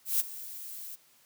violet noise with ADSR envelope, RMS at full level -25 dBFS, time 0.05-0.96 s, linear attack 150 ms, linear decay 18 ms, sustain -17 dB, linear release 16 ms, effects white hiss -63 dBFS RMS until 1.25 s + high-pass 80 Hz 12 dB/octave

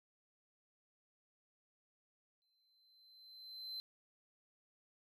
triangle tone with exponential growth, 4078 Hz, C8, 45 cents flat, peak -40 dBFS, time 2.42-3.8 s, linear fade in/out 0 ms, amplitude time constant 300 ms, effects none

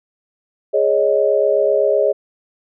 sine chord, Ab suspended fourth, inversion none, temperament equal, 415.3 / 554.4 / 622.3 Hz, Ab4 / Db5 / Eb5, 0 / 0 / 0 cents, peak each -17 / -16 / -17 dBFS, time 0.73-2.13 s, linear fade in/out 20 ms, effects none

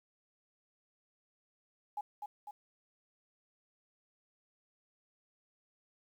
sine tone with echo, 830.6 Hz, G#5, in tune, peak -35 dBFS, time 1.97-2.01 s, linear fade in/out 5 ms, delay 250 ms, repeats 2, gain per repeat -4 dB, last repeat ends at 2.51 s, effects 11-bit

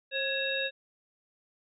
harmonic tone with a mistuned harmonic, 538 Hz, C5, 48 cents sharp, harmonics 1 / 3 / 5 / 7, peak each -34 / -34 / -34 / -34 dBFS, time 0.11-0.71 s, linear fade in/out 50 ms, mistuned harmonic 3, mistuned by +59 cents, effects none

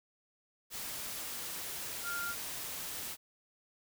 sine tone in noise, 1396.9 Hz, F6, in tune, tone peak -36 dBFS, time 2.03-2.35 s, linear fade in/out 50 ms, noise white, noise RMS -41 dBFS, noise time 0.7-3.17 s, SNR +2 dB, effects none

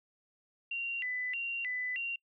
sine tone with vibrato, 2349 Hz, D7, in tune, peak -33 dBFS, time 0.71-2.16 s, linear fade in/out 5 ms, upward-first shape square, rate 1.6 Hz, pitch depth 280 cents each way, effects noise-tail reverb RT60 0.1 s tail -25 dB re dry

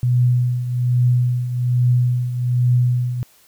sine tone with tremolo, 123.47 Hz, B2, in tune, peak -11 dBFS, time 0.03-3.23 s, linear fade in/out 0 ms, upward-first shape triangle, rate 1.2 Hz, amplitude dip 70%, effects white hiss -53 dBFS RMS until 3.47 s

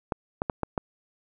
clicks, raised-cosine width 1 ms, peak -12 dBFS, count 5, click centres 0.122 / 0.419 / 0.498 / 0.633 / 0.778 s, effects none

